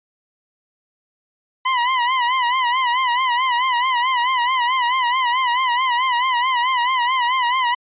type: tone with vibrato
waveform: sawtooth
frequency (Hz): 1000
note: B5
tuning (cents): +21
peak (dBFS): -12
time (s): 1.65-7.75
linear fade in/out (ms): 10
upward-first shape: sine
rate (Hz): 4.6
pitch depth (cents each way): 96
effects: resampled to 8000 Hz